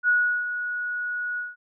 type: tone with ADSR envelope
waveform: sine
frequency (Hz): 1460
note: F#6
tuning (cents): -24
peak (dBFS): -16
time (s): 0.03-1.56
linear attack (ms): 53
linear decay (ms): 360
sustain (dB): -10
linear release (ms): 180
effects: none